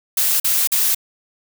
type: noise bursts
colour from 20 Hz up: blue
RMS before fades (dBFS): -17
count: 3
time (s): 0.17-0.948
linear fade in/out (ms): 5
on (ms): 230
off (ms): 44
effects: none